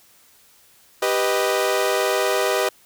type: chord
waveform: sawtooth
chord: G augmented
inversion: none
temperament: equal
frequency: 392 / 493.9 / 622.3 Hz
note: G4 / B4 / D#5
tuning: 0 / 0 / 0 cents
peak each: -19 dBFS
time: 1.02-2.69 s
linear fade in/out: 5 ms
effects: white hiss -54 dBFS RMS until 2.85 s